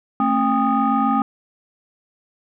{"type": "tone cluster", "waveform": "sine", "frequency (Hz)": [222.5, 269.7, 801, 1239], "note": ["A3", "C#4", "G5", "D#6"], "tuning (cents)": [20, -47, 37, -8], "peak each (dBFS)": -20, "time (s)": [0.2, 1.22], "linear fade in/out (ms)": 2, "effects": ["tanh soft clip ceiling -9 dBFS"]}